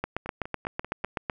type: two click trains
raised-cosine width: 0.5 ms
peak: -22 / -13 dBFS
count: 5 / 11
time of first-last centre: 0.26-1.041 / 0.04-1.298 s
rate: 5.12 / 7.95 Hz
effects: none